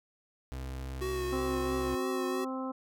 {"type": "tone with pitch glide", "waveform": "35% pulse", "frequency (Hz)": [65.41, 66.63], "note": ["C2", "C2"], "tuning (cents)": [0, 32], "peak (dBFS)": -35, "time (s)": [0.52, 1.95], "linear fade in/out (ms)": 0, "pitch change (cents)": 32, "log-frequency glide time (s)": [0.79, 1.2]}
{"type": "tone with vibrato", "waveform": "square", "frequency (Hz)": 370, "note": "F#4", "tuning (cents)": 0, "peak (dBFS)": -33, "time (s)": [1.01, 2.45], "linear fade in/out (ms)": 10, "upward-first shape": "triangle", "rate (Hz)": 3, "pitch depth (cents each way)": 34}
{"type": "harmonic tone", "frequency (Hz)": 261.6, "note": "C4", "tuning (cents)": 0, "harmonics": [1, 2, 3, 4, 5], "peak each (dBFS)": [-35, -40, -44, -42, -44], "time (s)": [1.32, 2.72], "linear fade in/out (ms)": 10}
{"effects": []}